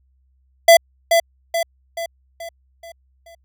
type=tone with echo; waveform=square; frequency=671 Hz; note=E5; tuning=31 cents sharp; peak=-6 dBFS; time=0.68-0.77 s; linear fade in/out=5 ms; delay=430 ms; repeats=6; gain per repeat=-6 dB; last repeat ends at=3.35 s; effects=added 65 Hz sine -57 dBFS peak until 3.44 s